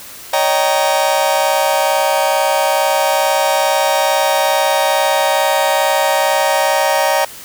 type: chord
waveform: 40% pulse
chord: Eb dominant seventh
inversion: third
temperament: just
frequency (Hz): 560 / 622.3 / 777.8 / 933.4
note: Db5 / Eb5 / G5 / Bb5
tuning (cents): +18 / 0 / -14 / +2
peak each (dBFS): -17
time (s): 0.33-7.25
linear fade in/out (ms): 5
effects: white hiss -34 dBFS RMS until 7.44 s